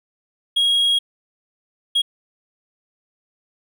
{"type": "tone bursts at uneven times", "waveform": "triangle", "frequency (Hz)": 3290, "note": "G#7", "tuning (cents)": -17, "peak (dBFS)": -13, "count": 2, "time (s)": [[0.56, 0.99], [1.95, 2.02]], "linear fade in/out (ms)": 10, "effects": []}